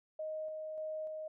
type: tone with tremolo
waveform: sine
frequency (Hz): 624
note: D#5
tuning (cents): +5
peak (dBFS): -37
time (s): 0.19-1.28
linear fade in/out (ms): 5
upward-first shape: square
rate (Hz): 1.7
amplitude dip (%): 25
effects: none